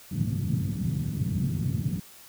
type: band-pass noise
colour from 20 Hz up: white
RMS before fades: -28 dBFS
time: 0.11-2 s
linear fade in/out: 10 ms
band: 100 to 170 Hz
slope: 24 dB/octave
effects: white hiss -50 dBFS RMS until 2.28 s